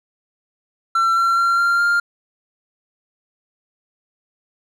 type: tone with pitch steps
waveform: triangle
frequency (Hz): 1349 / 1361.5 / 1374.2 / 1386.9 / 1399.8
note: E6 / F6 / F6 / F6 / F6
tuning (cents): +40 / -44 / -28 / -12 / +4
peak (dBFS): -12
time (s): 0.95-2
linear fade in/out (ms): 5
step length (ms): 210
effects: none